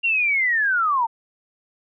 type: linear sweep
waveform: sine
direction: down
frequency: 2794 to 880 Hz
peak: -17 dBFS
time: 0.03-1.07 s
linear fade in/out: 20 ms
effects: none